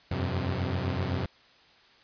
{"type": "tone cluster", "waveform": "sawtooth", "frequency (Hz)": [87.6, 95.4, 129.2], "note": ["F2", "G2", "C3"], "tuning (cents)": [6, -47, -21], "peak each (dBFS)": [-28, -28, -29], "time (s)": [0.11, 1.26], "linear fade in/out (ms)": 5, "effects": ["white hiss -58 dBFS RMS until 2.03 s", "resampled to 11025 Hz"]}